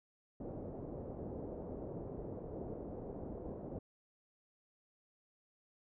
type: low-pass noise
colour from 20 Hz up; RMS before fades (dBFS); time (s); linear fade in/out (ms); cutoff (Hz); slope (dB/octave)
white; -45; 0.4-3.79; 5; 550; 24
effects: none